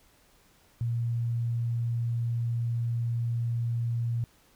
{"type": "tone", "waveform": "sine", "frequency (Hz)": 117.5, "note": "A#2", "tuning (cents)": 14, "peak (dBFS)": -26, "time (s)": [0.81, 4.24], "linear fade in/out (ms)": 0, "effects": ["pink hiss -62 dBFS RMS until 4.55 s"]}